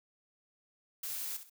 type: noise with echo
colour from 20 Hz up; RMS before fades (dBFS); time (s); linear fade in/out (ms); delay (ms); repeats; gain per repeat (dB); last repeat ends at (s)
blue; -39; 1.03-1.37; 5; 64; 2; -10; 1.498
effects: none